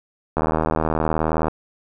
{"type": "click train", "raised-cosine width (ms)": 1, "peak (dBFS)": -6, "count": 89, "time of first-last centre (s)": [0.37, 1.483], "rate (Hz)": 79.1, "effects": []}